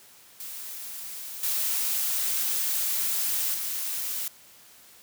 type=noise with level steps; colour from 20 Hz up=blue; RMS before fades=-38 / -27 / -31 dBFS; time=0.4-4.28 s; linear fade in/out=2 ms; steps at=1.43 / 3.54 s; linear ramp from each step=5 ms; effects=white hiss -53 dBFS RMS until 5.02 s + high-pass 60 Hz 12 dB/octave